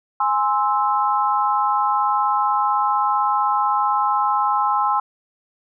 sine chord, Ab augmented, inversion none, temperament equal with one note detuned, 830.6 / 1046.5 / 1310.9 Hz, Ab5 / C6 / E6, 0 / 0 / -10 cents, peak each -20 / -20 / -22 dBFS, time 0.2-5 s, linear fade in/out 5 ms, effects none

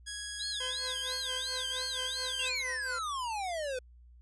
10% pulse tone with pitch glide, 1661.2 to 1591.7 Hz, G#6 to G6, 0 to +26 cents, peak -29 dBFS, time 0.06-2.5 s, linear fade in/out 20 ms, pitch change -74 cents, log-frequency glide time 0.7-1.42 s
sine tone with vibrato, 3671 Hz, A#7, 27 cents flat, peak -35 dBFS, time 0.39-2.63 s, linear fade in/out 20 ms, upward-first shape sine, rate 2.9 Hz, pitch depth 290 cents each way
15% pulse tone with tremolo, 510 Hz, C5, 44 cents flat, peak -32 dBFS, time 0.6-2.99 s, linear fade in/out 5 ms, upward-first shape sine, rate 4.4 Hz, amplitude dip 80%
square exponential sweep, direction down, 2837 to 493.9 Hz, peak -34 dBFS, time 2.39-3.79 s, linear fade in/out 5 ms
effects added 60 Hz sine -53 dBFS peak until 4.21 s + resampled to 24000 Hz

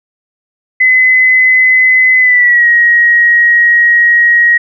sine tone with pitch glide, 2027 to 1891.3 Hz, B6 to A#6, +45 to +25 cents, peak -4 dBFS, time 0.8-4.58 s, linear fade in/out 10 ms, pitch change -120 cents, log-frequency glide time 2.19-2.67 s, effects none

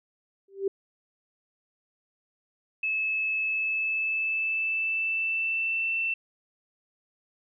sine tone with exponential growth, 391.5 Hz, G4, 2 cents flat, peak -20 dBFS, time 0.48-0.68 s, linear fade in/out 5 ms, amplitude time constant 43 ms
sine tone with pitch glide, 2600 to 2678 Hz, E7 to E7, -24 to +27 cents, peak -25 dBFS, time 2.83-6.14 s, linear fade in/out 5 ms, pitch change +51 cents, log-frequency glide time 3.41-5.95 s
effects none

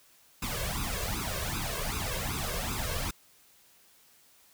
pink noise with flanger, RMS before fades -33 dBFS, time 0.42-3.11 s, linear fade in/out 5 ms, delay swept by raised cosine 0.79 to 1.89 ms, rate 2.6 Hz, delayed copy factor +0.9, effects white hiss -61 dBFS RMS until 4.53 s

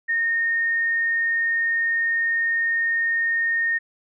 sine tone, 1840 Hz, A#6, 23 cents flat, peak -19 dBFS, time 0.08-3.79 s, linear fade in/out 20 ms, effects none

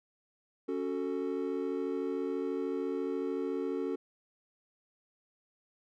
triangle chord, F# minor, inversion second, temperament just, 277.5 / 370 / 444 Hz, C#4 / F#4 / A4, +2 / 0 / +16 cents, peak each -34 dBFS, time 0.68-3.96 s, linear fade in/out 10 ms, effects none

